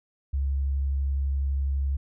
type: tone with vibrato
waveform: sine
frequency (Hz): 68.7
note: C#2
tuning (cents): -15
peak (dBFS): -23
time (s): 0.33-1.97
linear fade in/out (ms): 10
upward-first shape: sine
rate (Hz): 12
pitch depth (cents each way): 10
effects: none